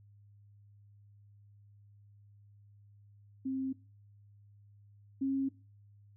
sine tone pair in turn, 264.8 / 270.4 Hz, C4 / C#4, +21 / -43 cents, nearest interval unison, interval 36 cents, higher second, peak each -32 / -29 dBFS, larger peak second, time 3.45-3.73 / 5.21-5.49 s, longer neither, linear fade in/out 10 ms, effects noise-tail reverb RT60 0.3 s tail -19 dB re dry + added 102 Hz sine -57 dBFS peak until 6.16 s

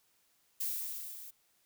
violet noise with level ramp, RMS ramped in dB -34 to -49 dBFS, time 0.6-1.31 s, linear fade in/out 10 ms, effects white hiss -72 dBFS RMS until 1.65 s

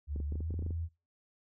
sine tone with pitch glide, 72.6 to 82.92 Hz, D2 to E2, -19 to +11 cents, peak -33 dBFS, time 0.07-0.89 s, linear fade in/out 50 ms, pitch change +230 cents, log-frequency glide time 0.26-0.51 s
clicks, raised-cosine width 3 ms, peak -29 dBFS, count 11, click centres 0.161 / 0.202 / 0.323 / 0.356 / 0.406 / 0.507 / 0.541 / 0.592 / 0.624 / 0.664 / 0.707 s
effects noise-tail reverb RT60 0.3 s tail -23 dB re dry

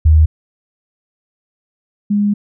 sine tone pair in turn, 78 / 205.2 Hz, D#2 / G#3, +5 / -21 cents, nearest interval octave + perfect fourth, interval 1674 cents, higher second, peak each -5 / -11 dBFS, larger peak first, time 0.05-0.26 / 2.1-2.34 s, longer second, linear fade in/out 10 ms, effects none

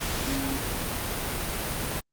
sine tone in noise, 271.1 Hz, C#4, 38 cents flat, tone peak -30 dBFS, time 0.26-0.58 s, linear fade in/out 20 ms, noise pink, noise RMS -30 dBFS, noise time 0-2.01 s, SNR -3 dB, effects Opus 48 kbps

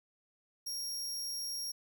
sawtooth tone, 5588 Hz, F8, in tune, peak -34 dBFS, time 0.66-1.72 s, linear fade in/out 10 ms, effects none

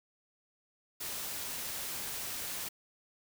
white noise, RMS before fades -39 dBFS, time 1-2.69 s, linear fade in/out 10 ms, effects none

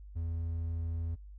triangle tone, 83 Hz, E2, 12 cents sharp, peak -31 dBFS, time 0.15-1.16 s, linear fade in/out 20 ms, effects noise-tail reverb RT60 0.1 s tail -20 dB re dry + added 50 Hz sine -46 dBFS peak until 1.38 s

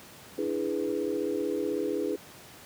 sine chord, E dominant seventh, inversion third, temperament equal, 293.7 / 329.6 / 415.3 / 493.9 Hz, D4 / E4 / G#4 / B4, 0 / 0 / 0 / 0 cents, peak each -34 / -33 / -31 / -34 dBFS, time 0.38-2.16 s, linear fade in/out 5 ms, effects pink hiss -49 dBFS RMS until 2.65 s + high-pass 100 Hz 12 dB/octave

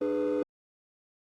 triangle chord, G# diminished, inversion second, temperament just, 299 / 415.3 / 498.4 Hz, D4 / G#4 / B4, +31 / 0 / +16 cents, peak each -27 / -28 / -26 dBFS, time 0.01-0.43 s, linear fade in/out 5 ms, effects tanh soft clip ceiling -21 dBFS + Opus 24 kbps

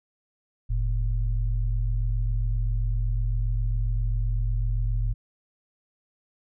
sine tone pair together, 43.46 / 111.1 Hz, F1 / A2, -8 / +17 cents, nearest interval octave + major third, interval 1625 cents, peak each -23 / -28 dBFS, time 0.69-5.14 s, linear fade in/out 20 ms, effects none

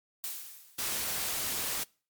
blue noise with exponential decay, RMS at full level -34 dBFS, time 0.24-1.03 s, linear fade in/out 0 ms, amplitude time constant 170 ms
white noise, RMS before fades -33 dBFS, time 0.78-1.84 s, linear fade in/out 10 ms
effects noise-tail reverb RT60 0.4 s tail -25 dB re dry + MP3 96 kbps

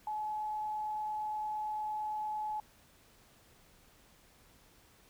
sine tone with frequency modulation, 853 Hz, G#5, 46 cents sharp, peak -34 dBFS, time 0.07-2.6 s, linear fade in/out 2 ms, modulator 28.8 Hz, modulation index 0.21, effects pink hiss -63 dBFS RMS until 5.09 s

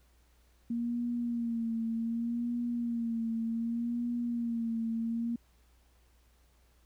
sine tone with vibrato, 233.1 Hz, A#3, in tune, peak -30 dBFS, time 0.7-5.36 s, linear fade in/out 5 ms, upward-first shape sine, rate 0.66 Hz, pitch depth 47 cents each way, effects added 60 Hz sine -63 dBFS peak until 6.85 s + pink hiss -70 dBFS RMS until 6.85 s

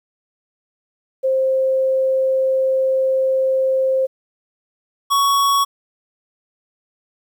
sine / square tone pair in turn, 527 / 1116.7 Hz, C5 / C#6, +12 / +12 cents, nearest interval octave + minor second, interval 1300 cents, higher second, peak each -14 dBFS, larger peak neither, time 1.23-4.07 / 5.1-5.65 s, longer first, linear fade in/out 20 ms, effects 9-bit

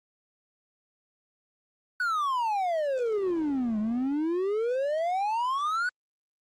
triangle exponential two-way sweep, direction down then up, 1500 to 207.7 to 1500 Hz, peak -23 dBFS, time 2-5.89 s, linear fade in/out 2 ms, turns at 3.79 s, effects Opus 24 kbps

